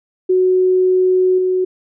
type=tone with level steps; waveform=sine; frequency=369.7 Hz; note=F#4; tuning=1 cent flat; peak=-10 / -13 dBFS; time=0.29-1.65 s; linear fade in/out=10 ms; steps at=1.38 s; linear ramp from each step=5 ms; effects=none